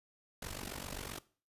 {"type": "noise with amplitude modulation", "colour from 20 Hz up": "pink", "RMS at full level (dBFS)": -40, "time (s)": [0.42, 1.19], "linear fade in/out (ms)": 5, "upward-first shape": "sine", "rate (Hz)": 47.7, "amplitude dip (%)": 85, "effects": ["noise-tail reverb RT60 0.4 s tail -19 dB re dry", "resampled to 32000 Hz"]}